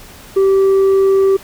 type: tone with tanh clipping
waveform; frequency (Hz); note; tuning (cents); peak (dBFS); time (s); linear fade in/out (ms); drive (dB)
sine; 388; G4; -18; -9; 0.36-1.37; 10; 3
effects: pink hiss -38 dBFS RMS until 1.43 s